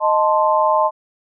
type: chord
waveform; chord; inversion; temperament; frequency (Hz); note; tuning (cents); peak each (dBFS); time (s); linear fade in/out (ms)
sine; A diminished; second; equal; 622.3 / 880 / 1046.5; Eb5 / A5 / C6; 0 / 0 / 0; -17; 0-0.91; 50
effects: none